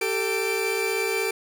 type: tone cluster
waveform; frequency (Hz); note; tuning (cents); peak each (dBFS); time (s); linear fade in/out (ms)
40% pulse; 389.5 / 445.8 / 2343; G4 / A4 / D7; -11 / +23 / -5; -27; 0.01-1.31; 5
effects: none